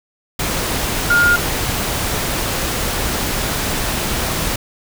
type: tone in noise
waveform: sine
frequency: 1419 Hz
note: F6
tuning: 27 cents sharp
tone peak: -10 dBFS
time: 1.1-1.36 s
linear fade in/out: 5 ms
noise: pink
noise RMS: -20 dBFS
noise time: 0.39-4.56 s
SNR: +7 dB
effects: none